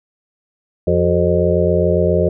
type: harmonic tone with a mistuned harmonic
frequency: 87.31 Hz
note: F2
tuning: in tune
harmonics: 1 / 2 / 4 / 5 / 6 / 7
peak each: -19 / -19 / -19 / -19 / -19 / -19 dBFS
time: 0.87-2.29 s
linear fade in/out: 5 ms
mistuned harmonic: 4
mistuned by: +84 cents
effects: none